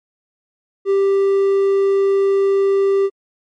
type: tone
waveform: triangle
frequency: 393.1 Hz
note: G4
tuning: 5 cents sharp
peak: -10 dBFS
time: 0.85-3.1 s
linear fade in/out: 50 ms
effects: MP3 48 kbps